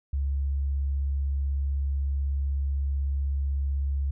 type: tone with vibrato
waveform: sine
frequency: 69.3 Hz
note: C#2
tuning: in tune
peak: -24 dBFS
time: 0.13-4.11 s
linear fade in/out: 5 ms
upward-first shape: sine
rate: 16 Hz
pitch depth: 8 cents each way
effects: none